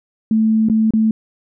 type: tone with dropouts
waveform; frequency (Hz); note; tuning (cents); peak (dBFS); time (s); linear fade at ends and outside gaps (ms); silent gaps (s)
sine; 220; A3; 0; -11; 0.31-1.11; 2; 0.687-0.698 / 0.907-0.936
effects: none